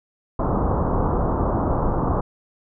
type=low-pass noise; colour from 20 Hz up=pink; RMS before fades=-21 dBFS; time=0.39-2.21 s; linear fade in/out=5 ms; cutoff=1200 Hz; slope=48 dB/octave; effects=none